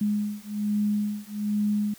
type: beating tone pair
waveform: sine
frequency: 207.7 / 208.9 Hz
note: G#3 / G#3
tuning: 0 / +10 cents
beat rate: 1.2 Hz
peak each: -27 dBFS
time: 0.01-1.94 s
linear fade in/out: 5 ms
effects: white hiss -51 dBFS RMS until 1.98 s